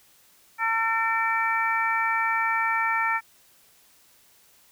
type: harmonic tone with a mistuned harmonic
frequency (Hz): 450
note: A4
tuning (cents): +39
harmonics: 2 / 3 / 4 / 5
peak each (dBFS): -27 / -27 / -27 / -28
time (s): 0.58-3.21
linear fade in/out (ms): 50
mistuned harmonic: 5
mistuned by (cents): +42
effects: white hiss -58 dBFS RMS until 4.71 s